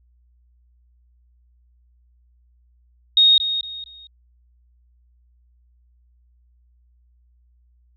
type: tone with echo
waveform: sine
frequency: 3728 Hz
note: A#7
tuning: 1 cent flat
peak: -10 dBFS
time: 3.17-3.38 s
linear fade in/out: 2 ms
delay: 230 ms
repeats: 3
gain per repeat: -10 dB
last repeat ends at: 4.07 s
effects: added 60 Hz sine -55 dBFS peak until 7.96 s